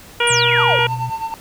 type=harmonic tone; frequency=475.8 Hz; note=A#4; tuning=35 cents sharp; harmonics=1 / 2 / 3 / 4 / 5 / 6 / 7; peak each=-20 / -21 / -20 / -26 / -20 / -21 / -26 dBFS; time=0.2-0.87 s; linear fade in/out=5 ms
type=exponential sweep; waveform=sine; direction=down; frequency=9790 to 440 Hz; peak=-18 dBFS; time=0.27-0.79 s; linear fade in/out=2 ms
type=tone with vibrato; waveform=sine; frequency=123.2 Hz; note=B2; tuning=4 cents flat; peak=-23 dBFS; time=0.3-1.1 s; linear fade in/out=5 ms; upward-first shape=triangle; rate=15 Hz; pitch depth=9 cents each way
type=tone with tremolo; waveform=triangle; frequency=898 Hz; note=A5; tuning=35 cents sharp; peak=-17 dBFS; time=0.58-1.34 s; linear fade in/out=0 ms; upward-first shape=sine; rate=9.4 Hz; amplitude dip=75%
effects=pink hiss -41 dBFS RMS until 1.4 s